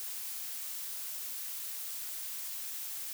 blue noise, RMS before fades -40 dBFS, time 0-3.13 s, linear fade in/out 0 ms, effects none

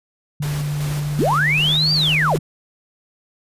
sine tone with pitch glide, 146.83 to 154.13 Hz, D3 to D#3, 0 to -16 cents, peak -20 dBFS, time 0.4-2.39 s, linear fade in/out 5 ms, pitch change +84 cents, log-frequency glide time 1.13-1.82 s
pink noise with tremolo, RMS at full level -31 dBFS, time 0.42-2.38 s, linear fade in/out 5 ms, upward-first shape square, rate 2.6 Hz, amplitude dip 35%
sine linear two-way sweep, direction up then down, 174.61 to 4763 to 308.3 Hz, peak -15 dBFS, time 1.19-2.36 s, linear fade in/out 0 ms, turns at 1.93 s
effects resampled to 32000 Hz

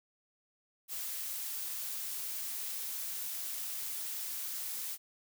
blue noise, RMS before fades -39 dBFS, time 0.88-4.98 s, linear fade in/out 50 ms, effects none

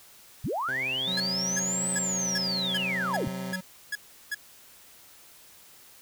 sine linear two-way sweep, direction up then down, 64.6 to 8160 to 64.9 Hz, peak -27 dBFS, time 0.44-3.28 s, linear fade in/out 5 ms, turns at 1.9 s
10% pulse tone with pitch glide, 130.9 to 129.85 Hz, C3 to C3, +1 to -13 cents, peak -30 dBFS, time 0.68-3.53 s, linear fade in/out 5 ms, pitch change -14 cents, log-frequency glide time 1.63-2.86 s
square tone, 185.9 Hz, F#3, 8 cents sharp, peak -34 dBFS, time 1.07-3.61 s, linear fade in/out 10 ms
45% pulse tone bursts, 1678 Hz, G#6, 17 cents sharp, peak -28 dBFS, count 9, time 1.17-4.347 s, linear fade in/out 5 ms, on 33 ms, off 360 ms
effects white hiss -53 dBFS RMS until 6.01 s

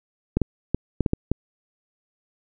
clicks, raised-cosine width 3 ms, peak -7 dBFS, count 7, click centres 0.37 / 0.417 / 0.746 / 1.007 / 1.062 / 1.134 / 1.316 s, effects none

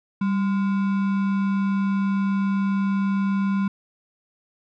sine tone with sample-and-hold, 196 Hz, G3, in tune, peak -19 dBFS, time 0.21-3.68 s, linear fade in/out 5 ms, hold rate 1225 Hz, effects low-pass 2000 Hz 12 dB/octave

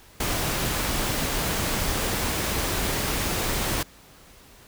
pink noise, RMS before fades -26 dBFS, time 0.2-3.83 s, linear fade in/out 5 ms, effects pink hiss -51 dBFS RMS until 4.67 s

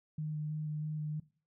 sine tone with vibrato, 152.7 Hz, D#3, 32 cents flat, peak -34 dBFS, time 0.18-1.2 s, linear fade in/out 5 ms, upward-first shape square, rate 3.1 Hz, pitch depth 11 cents each way, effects noise-tail reverb RT60 0.4 s tail -19 dB re dry

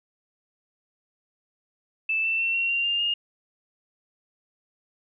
sine tone with pitch steps, 2637 / 2669 / 2702 / 2735 / 2768 / 2802 / 2836 Hz, E7 / E7 / E7 / F7 / F7 / F7 / F7, 0 / +21 / +42 / -37 / -16 / +5 / +26 cents, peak -22 dBFS, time 2.09-3.14 s, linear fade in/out 5 ms, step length 150 ms, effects none

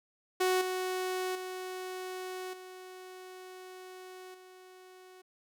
sawtooth tone with level steps, 370 Hz, F#4, in tune, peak -22 / -28 / -34 / -42 / -48 dBFS, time 0.4-5.22 s, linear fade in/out 10 ms, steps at 0.61 / 1.35 / 2.53 / 4.34 s, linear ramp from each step 5 ms, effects none

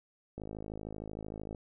click train, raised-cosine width 2 ms, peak -28 dBFS, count 63, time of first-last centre 0.38-1.548 s, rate 53.1 Hz, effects none

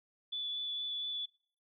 sine tone with vibrato, 3458 Hz, A7, 31 cents flat, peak -35 dBFS, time 0.32-1.26 s, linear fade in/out 10 ms, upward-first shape sine, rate 4.3 Hz, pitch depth 9 cents each way, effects noise-tail reverb RT60 0.5 s tail -24 dB re dry

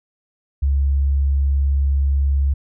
sine tone, 69.3 Hz, C#2, in tune, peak -14 dBFS, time 0.62-2.54 s, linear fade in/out 10 ms, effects none

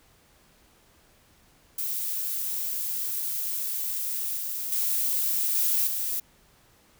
violet noise with level steps, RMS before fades -30 / -32 / -26 / -24 / -29 dBFS, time 1.78-6.2 s, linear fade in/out 5 ms, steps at 4.37 / 4.72 / 5.55 / 5.87 s, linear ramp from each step 2 ms, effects pink hiss -60 dBFS RMS until 6.99 s

